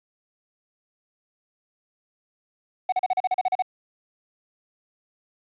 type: tone bursts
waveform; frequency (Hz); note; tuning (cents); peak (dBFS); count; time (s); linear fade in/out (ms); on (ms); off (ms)
triangle; 743; F#5; +7; -17; 11; 2.89-3.623; 5; 33; 37
effects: resampled to 8000 Hz + 8-bit